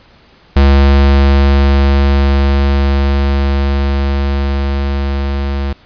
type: tone with level ramp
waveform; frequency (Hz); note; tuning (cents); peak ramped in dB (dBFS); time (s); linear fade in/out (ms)
square; 69.3; C#2; 0; -5 to -15; 0.56-5.73; 5
effects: pink hiss -45 dBFS RMS until 5.85 s + resampled to 11025 Hz